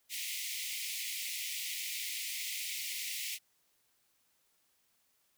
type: high-pass noise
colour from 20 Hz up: pink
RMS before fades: -39 dBFS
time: 0.09-3.39 s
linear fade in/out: 50 ms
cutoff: 2000 Hz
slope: 96 dB/octave
effects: white hiss -74 dBFS RMS until 5.37 s